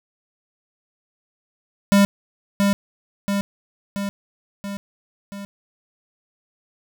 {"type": "tone with echo", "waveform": "square", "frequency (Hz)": 200, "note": "G3", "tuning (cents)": 35, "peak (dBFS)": -12, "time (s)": [1.92, 2.05], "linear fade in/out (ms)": 0, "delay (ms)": 680, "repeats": 5, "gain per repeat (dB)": -4, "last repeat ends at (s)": 5.45, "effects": []}